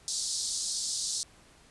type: band-pass noise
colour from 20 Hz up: pink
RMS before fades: -33 dBFS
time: 0.08-1.23 s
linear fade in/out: 0 ms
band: 4100 to 9400 Hz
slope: 48 dB/octave
effects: pink hiss -58 dBFS RMS until 1.7 s + resampled to 24000 Hz